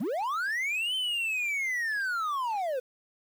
triangle linear two-way sweep, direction up then down, 166 to 3103 to 484.2 Hz, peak -26 dBFS, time 0-2.8 s, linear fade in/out 10 ms, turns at 0.95 s, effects 9-bit

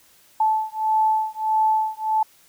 sine beating tone pair, 871 / 872.6 Hz, A5 / A5, -18 / -15 cents, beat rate 1.6 Hz, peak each -21 dBFS, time 0.4-2.23 s, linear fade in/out 5 ms, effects white hiss -55 dBFS RMS until 2.48 s

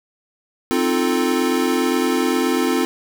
square chord, F dominant seventh, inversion second, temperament equal, 261.6 / 311.1 / 349.2 / 440 Hz, C4 / Eb4 / F4 / A4, 0 / 0 / 0 / 0 cents, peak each -21 / -25 / -22 / -25 dBFS, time 0.71-2.85 s, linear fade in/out 0 ms, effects 8-bit

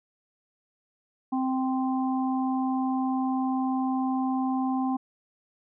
harmonic tone, 260.8 Hz, C4, 5 cents flat, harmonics 1 / 3 / 4, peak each -25 / -31 / -36 dBFS, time 1.32-4.97 s, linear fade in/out 10 ms, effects none

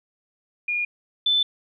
sine tone pair in turn, 2429 / 3519 Hz, D#7 / A7, -42 / 0 cents, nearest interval tritone, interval 642 cents, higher second, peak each -22 / -17 dBFS, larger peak second, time 0.68-0.85 / 1.26-1.43 s, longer neither, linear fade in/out 5 ms, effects none

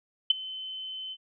sine tone with ADSR envelope, 3057 Hz, G7, 44 cents flat, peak -14 dBFS, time 0.3-1.17 s, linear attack 5 ms, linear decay 15 ms, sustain -21 dB, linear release 51 ms, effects none

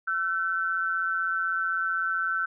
sine tone pair together, 1346 / 1521.8 Hz, E6 / F#6, +36 / +48 cents, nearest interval major second, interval 212 cents, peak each -28 / -27 dBFS, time 0.07-2.46 s, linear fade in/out 10 ms, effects none

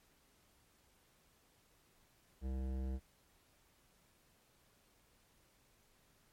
sine tone with hard clipping, 65.41 Hz, C2, in tune, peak -39 dBFS, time 2.41-3 s, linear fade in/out 50 ms, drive 15 dB, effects pink hiss -71 dBFS RMS until 6.32 s + MP3 64 kbps

